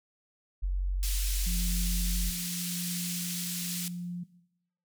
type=tone; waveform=sine; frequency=46.25 Hz; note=F#1; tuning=in tune; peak=-26 dBFS; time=0.62-2.31 s; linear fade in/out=20 ms
type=band-pass noise; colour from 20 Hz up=white; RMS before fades=-36 dBFS; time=1.03-3.88 s; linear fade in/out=0 ms; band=2900 to 13000 Hz; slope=12 dB/octave
type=tone with tremolo; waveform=sine; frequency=175.9 Hz; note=F3; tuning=13 cents sharp; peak=-33 dBFS; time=1.46-4.24 s; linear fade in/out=10 ms; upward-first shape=triangle; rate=0.85 Hz; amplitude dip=35%
effects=noise-tail reverb RT60 0.8 s tail -18 dB re dry